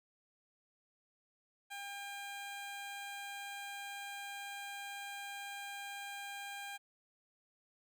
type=tone; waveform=15% pulse; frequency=802 Hz; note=G5; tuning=39 cents sharp; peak=-37 dBFS; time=1.7-6.78 s; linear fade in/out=20 ms; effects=none